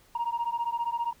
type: beating tone pair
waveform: sine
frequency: 932.3 / 947.3 Hz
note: A#5 / A#5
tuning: 0 / +28 cents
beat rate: 15 Hz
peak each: -29 dBFS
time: 0.15-1.13 s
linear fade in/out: 5 ms
effects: tanh soft clip ceiling -23 dBFS + pink hiss -60 dBFS RMS until 1.2 s